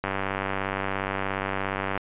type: click train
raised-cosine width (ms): 0.5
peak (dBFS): -12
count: 189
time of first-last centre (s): 0.04-1.976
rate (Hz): 97.1
effects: resampled to 8000 Hz